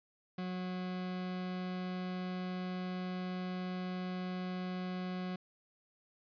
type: tone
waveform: 40% pulse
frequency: 182.9 Hz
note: F#3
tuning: 20 cents flat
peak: -36 dBFS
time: 0.38-5.36 s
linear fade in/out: 5 ms
effects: resampled to 11025 Hz